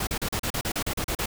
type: noise bursts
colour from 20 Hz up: pink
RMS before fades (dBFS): -28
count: 12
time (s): 0-1.259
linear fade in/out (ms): 5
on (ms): 71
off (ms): 37
effects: none